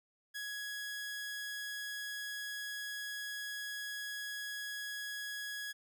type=tone; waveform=sawtooth; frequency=1670 Hz; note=G#6; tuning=9 cents sharp; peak=-36 dBFS; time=0.34-5.73 s; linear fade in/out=20 ms; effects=none